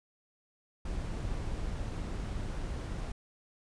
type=noise; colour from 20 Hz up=brown; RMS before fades=-36 dBFS; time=0.85-3.12 s; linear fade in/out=5 ms; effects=resampled to 22050 Hz